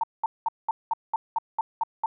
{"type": "tone bursts", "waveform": "sine", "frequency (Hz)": 903, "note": "A5", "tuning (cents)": 45, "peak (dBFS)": -21, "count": 10, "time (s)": [0.01, 2.06], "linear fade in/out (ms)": 2, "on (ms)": 25, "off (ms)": 200, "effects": []}